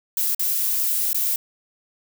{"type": "noise with dropouts", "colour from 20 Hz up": "violet", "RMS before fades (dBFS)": -22, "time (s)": [0.17, 1.36], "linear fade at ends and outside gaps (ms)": 2, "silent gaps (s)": [[0.348, 0.394], [1.131, 1.145]], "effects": []}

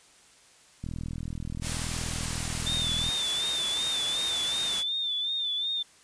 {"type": "click train", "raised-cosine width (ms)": 5, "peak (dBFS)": -23, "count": 93, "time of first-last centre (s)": [0.84, 3.089], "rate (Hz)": 40.9}
{"type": "noise", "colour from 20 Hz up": "white", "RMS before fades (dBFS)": -33, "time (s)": [1.61, 4.84], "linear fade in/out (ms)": 50}
{"type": "tone with vibrato", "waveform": "sine", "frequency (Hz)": 3563, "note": "A7", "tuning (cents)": 21, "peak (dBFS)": -27, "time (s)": [2.66, 5.83], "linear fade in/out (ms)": 10, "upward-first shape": "sine", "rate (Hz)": 2.7, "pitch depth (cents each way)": 63}
{"effects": ["white hiss -57 dBFS RMS until 6.03 s", "resampled to 22050 Hz"]}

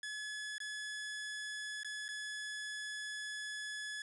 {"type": "tone with dropouts", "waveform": "sawtooth", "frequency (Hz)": 1705, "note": "G#6", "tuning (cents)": 45, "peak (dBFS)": -37, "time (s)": [0.03, 4.02], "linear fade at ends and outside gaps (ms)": 2, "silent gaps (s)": [[0.582, 0.602], [1.833, 1.846], [2.082, 2.088]], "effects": ["resampled to 24000 Hz", "11-bit"]}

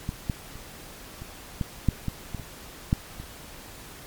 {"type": "clicks", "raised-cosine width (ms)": 5, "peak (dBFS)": [-16, -13, -29, -26, -14, -7, -15, -19, -26, -8, -25], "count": 11, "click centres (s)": [0.091, 0.298, 0.556, 1.22, 1.612, 1.887, 2.083, 2.347, 2.397, 2.929, 3.2], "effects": ["pink hiss -44 dBFS RMS until 4.06 s", "MP3 96 kbps"]}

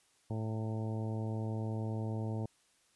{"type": "harmonic tone with a mistuned harmonic", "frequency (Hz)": 110, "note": "A2", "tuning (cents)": 0, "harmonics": [1, 2, 3, 4, 5, 6, 7, 8], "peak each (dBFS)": [-35, -41, -45, -47, -49, -51, -52, -53], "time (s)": [0.3, 2.46], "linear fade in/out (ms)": 5, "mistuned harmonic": 8, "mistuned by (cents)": 51, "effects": ["white hiss -70 dBFS RMS until 2.95 s", "resampled to 24000 Hz"]}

